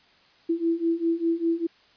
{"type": "beating tone pair", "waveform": "sine", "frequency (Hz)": [330, 335], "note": ["E4", "E4"], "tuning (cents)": [2, 28], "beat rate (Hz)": 5, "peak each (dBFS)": [-26, -24], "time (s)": [0.49, 1.67], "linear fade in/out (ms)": 10, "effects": ["white hiss -58 dBFS RMS until 1.96 s", "resampled to 11025 Hz"]}